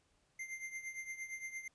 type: tone with tremolo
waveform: square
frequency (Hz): 2093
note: C7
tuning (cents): 0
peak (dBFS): -40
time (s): 0.39-1.68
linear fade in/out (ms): 5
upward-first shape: triangle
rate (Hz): 8.7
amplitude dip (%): 80
effects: pink hiss -75 dBFS RMS until 1.74 s + resampled to 22050 Hz